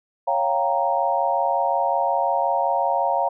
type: chord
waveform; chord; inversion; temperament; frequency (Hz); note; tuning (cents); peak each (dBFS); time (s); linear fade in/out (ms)
sine; G half-diminished seventh; second; equal; 554.4 / 698.5 / 784 / 932.3; Db5 / F5 / G5 / Bb5; 0 / 0 / 0 / 0; -25 / -23 / -25 / -23; 0.27-3.29; 10
effects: none